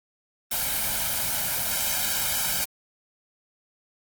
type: noise with comb filter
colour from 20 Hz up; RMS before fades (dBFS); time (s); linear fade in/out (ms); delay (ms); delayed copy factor
white; -26; 0.51-2.65; 10; 1.3; +0.85
effects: Opus 24 kbps